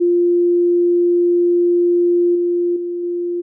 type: tone with level steps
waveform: sine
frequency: 349.2 Hz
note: F4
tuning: in tune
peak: -11 / -14 / -20 / -18 dBFS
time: 0-3.42 s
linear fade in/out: 20 ms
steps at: 2.35 / 2.76 / 3.03 s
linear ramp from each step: 5 ms
effects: none